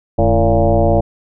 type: tone with frequency modulation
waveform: sine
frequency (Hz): 331.1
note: E4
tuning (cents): +8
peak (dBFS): -9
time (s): 0.18-1.01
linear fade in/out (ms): 10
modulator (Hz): 120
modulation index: 3.2
effects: none